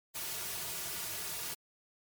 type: noise with comb filter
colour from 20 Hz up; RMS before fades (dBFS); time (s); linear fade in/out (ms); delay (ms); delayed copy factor
white; -39; 0.14-1.55; 20; 3.8; -0.7
effects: MP3 96 kbps